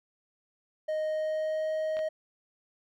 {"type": "tone with pitch glide", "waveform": "triangle", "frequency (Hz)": [621, 627.1], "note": ["D#5", "D#5"], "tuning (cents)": [-3, 13], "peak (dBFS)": -26, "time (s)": [0.88, 2.09], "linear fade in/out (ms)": 10, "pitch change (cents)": 16, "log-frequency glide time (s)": [1.05, 1.71]}
{"type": "clicks", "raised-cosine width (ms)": 0.3, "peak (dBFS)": -28, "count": 2, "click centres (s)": [1.969, 1.991]}
{"effects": []}